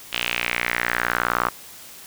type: tone with band-pass filter sweep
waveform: sawtooth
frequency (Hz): 59.7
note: A#1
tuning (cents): +42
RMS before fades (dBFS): -24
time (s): 0.12-1.5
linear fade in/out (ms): 20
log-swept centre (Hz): 3000 to 1200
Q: 3.6
effects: white hiss -42 dBFS RMS until 2.06 s